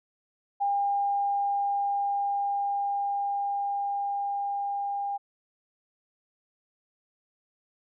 sine tone with level ramp, 804 Hz, G5, 44 cents sharp, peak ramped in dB -23 to -28 dBFS, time 0.6-5.18 s, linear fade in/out 20 ms, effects none

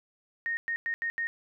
sine tone bursts at uneven times, 1852 Hz, A#6, 12 cents flat, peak -28 dBFS, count 5, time 0.46-0.57 / 0.68-0.76 / 0.86-0.94 / 1.02-1.1 / 1.18-1.27 s, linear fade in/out 0 ms, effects none

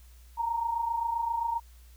sine tone pair together, 904.7 / 932.3 Hz, A5 / A#5, +48 / 0 cents, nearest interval minor second, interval 52 cents, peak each -34 / -28 dBFS, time 0.37-1.6 s, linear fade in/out 20 ms, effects added 60 Hz sine -50 dBFS peak until 1.96 s + white hiss -62 dBFS RMS until 1.96 s

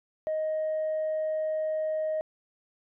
sine tone, 625 Hz, D#5, 8 cents sharp, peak -25 dBFS, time 0.27-2.21 s, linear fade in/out 0 ms, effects tanh soft clip ceiling -24 dBFS

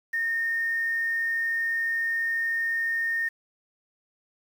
sine tone with quantisation, 1833 Hz, A#6, 30 cents flat, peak -24 dBFS, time 0.13-3.29 s, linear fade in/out 10 ms, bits 8, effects none

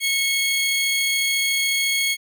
sawtooth tone pair together, 2192 / 3271 Hz, C#7 / G#7, -20 / -27 cents, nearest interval perfect fifth, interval 693 cents, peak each -17 / -21 dBFS, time 0-2.17 s, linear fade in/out 50 ms, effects none

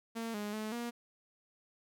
sawtooth tone with pitch steps, 228.2 / 207.7 / 215.8 / 237.5 Hz, A#3 / G#3 / A3 / A#3, -37 / 0 / -33 / +33 cents, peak -33 dBFS, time 0.15-0.91 s, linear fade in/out 20 ms, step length 190 ms, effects none

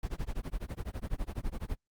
brown noise with tremolo, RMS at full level -33 dBFS, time 0.03-1.76 s, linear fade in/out 2 ms, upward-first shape sine, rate 12 Hz, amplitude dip 100%, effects noise-tail reverb RT60 0.1 s tail -26 dB re dry + Opus 48 kbps

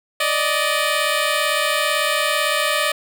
10% pulse tone pair together, 583.1 / 621 Hz, D5 / D#5, -13 / -3 cents, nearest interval minor second, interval 110 cents, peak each -12 dBFS, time 0.2-2.92 s, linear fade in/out 5 ms, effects none

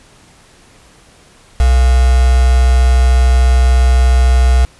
sine tone with quantisation, 63.1 Hz, B1, 38 cents sharp, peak -6 dBFS, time 1.6-4.65 s, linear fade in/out 0 ms, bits 3, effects pink hiss -45 dBFS RMS until 4.79 s + resampled to 24000 Hz

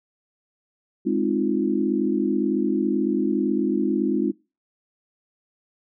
sine chord, F minor seventh, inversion first, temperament equal, 207.7 / 261.6 / 311.1 / 349.2 Hz, Ab3 / C4 / Eb4 / F4, 0 / 0 / 0 / 0 cents, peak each -25 dBFS, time 1.05-4.32 s, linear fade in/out 20 ms, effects noise-tail reverb RT60 0.3 s tail -24 dB re dry

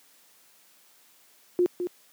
sine tone with echo, 355.9 Hz, F4, 33 cents sharp, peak -18 dBFS, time 1.59-1.66 s, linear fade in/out 0 ms, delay 210 ms, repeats 1, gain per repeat -8 dB, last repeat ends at 1.87 s, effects white hiss -59 dBFS RMS until 2.12 s + high-pass 200 Hz 12 dB/octave

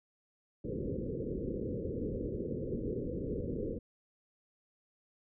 white low-pass noise, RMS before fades -37 dBFS, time 0.64-3.79 s, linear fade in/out 10 ms, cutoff 520 Hz, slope 96 dB/octave, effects none

